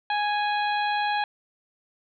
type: harmonic tone with a mistuned harmonic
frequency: 830.6 Hz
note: G#5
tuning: in tune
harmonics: 1 / 2 / 3 / 4 / 5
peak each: -24 / -30 / -34 / -36 / -38 dBFS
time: 0.1-1.24 s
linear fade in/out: 2 ms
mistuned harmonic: 5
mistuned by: -39 cents
effects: none